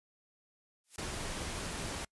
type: noise with exponential growth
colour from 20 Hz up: blue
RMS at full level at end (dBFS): -43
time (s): 0.84-0.96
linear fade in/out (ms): 1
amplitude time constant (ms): 26
type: noise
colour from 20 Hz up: pink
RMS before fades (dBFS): -39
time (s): 0.98-2.05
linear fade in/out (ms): 5
effects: noise-tail reverb RT60 0.1 s tail -26 dB re dry + resampled to 24000 Hz